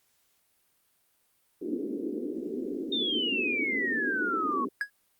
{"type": "band-pass noise", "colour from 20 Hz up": "pink", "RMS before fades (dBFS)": -34, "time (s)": [1.61, 4.69], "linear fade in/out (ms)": 10, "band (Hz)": [240, 420], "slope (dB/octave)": 48}
{"type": "exponential sweep", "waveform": "sine", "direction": "down", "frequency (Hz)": [3694, 1086], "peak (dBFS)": -27, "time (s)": [2.92, 4.65], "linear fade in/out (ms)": 5}
{"type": "tone with exponential decay", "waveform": "triangle", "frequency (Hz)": 1661.2, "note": "G#6", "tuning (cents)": 0, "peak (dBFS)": -21, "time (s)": [4.81, 4.9], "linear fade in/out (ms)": 1, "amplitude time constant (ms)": 19}
{"effects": ["white hiss -70 dBFS RMS until 5.19 s", "Opus 48 kbps"]}